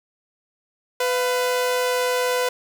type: tone pair together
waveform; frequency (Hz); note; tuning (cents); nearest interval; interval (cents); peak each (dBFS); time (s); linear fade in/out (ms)
sawtooth; 499.9 / 698.5; B4 / F5; +21 / 0; tritone; 579; -16 / -27; 1-2.49; 5
effects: none